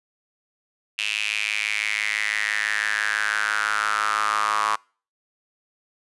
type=tone with high-pass filter sweep; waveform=square; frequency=53 Hz; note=G#1; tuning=36 cents sharp; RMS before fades=-24 dBFS; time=0.98-4.76 s; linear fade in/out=10 ms; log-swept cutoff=2700 to 1100 Hz; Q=6.2; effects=noise-tail reverb RT60 0.4 s tail -26 dB re dry + resampled to 24000 Hz